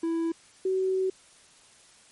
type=tone pair in turn; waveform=triangle / sine; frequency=330.5 / 377.5 Hz; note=E4 / F#4; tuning=+5 / +35 cents; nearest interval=major second; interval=230 cents; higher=second; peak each=-23 dBFS; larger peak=neither; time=0.03-0.32 / 0.65-1.1 s; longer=second; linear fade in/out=5 ms; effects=white hiss -56 dBFS RMS until 2.11 s + MP3 48 kbps